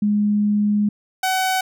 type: tone pair in turn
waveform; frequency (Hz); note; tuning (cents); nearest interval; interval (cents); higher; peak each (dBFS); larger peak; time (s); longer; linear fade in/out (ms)
sine / sawtooth; 207.7 / 752.9; G#3 / F#5; 0 / +30; octave + minor seventh; 2230; second; -15 / -14; second; 0.02-0.89 / 1.23-1.61; first; 5
effects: none